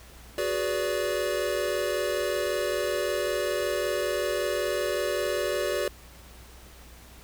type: chord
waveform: square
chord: G# half-diminished seventh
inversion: third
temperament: equal with one note detuned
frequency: 370 / 415.3 / 493.9 / 577.6 Hz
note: F#4 / G#4 / B4 / D5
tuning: 0 / 0 / 0 / -29 cents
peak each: -32 / -34 / -34 / -30 dBFS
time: 0.38-5.88 s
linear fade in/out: 2 ms
effects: added 60 Hz sine -49 dBFS peak until 7.23 s + pink hiss -51 dBFS RMS until 7.23 s